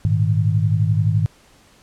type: chord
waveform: sine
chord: Ab suspended second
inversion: none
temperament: equal with one note detuned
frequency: 103.83 / 115.47 / 155.56 Hz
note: Ab2 / Bb2 / Eb3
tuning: 0 / -16 / 0 cents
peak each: -17 / -21 / -20 dBFS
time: 0.05-1.26 s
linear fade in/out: 0 ms
effects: pink hiss -52 dBFS RMS until 1.82 s + low-pass 10000 Hz 12 dB/octave